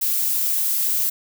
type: noise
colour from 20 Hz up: violet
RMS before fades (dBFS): -21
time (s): 0.01-1.1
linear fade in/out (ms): 10
effects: none